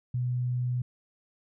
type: tone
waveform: sine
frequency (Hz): 124.1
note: B2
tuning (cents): +9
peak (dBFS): -26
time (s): 0.14-0.82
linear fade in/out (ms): 5
effects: none